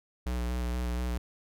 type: tone with vibrato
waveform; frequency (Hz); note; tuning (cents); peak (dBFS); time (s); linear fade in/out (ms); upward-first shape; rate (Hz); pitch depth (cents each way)
square; 60.8; B1; -26; -30; 0.26-1.18; 5; square; 4.2; 22
effects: none